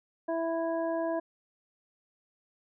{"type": "harmonic tone", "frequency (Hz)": 330, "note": "E4", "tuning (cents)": 2, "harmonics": [1, 2, 3, 5], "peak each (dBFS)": [-33, -30, -39, -45], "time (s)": [0.28, 1.2], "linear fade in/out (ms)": 10, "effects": []}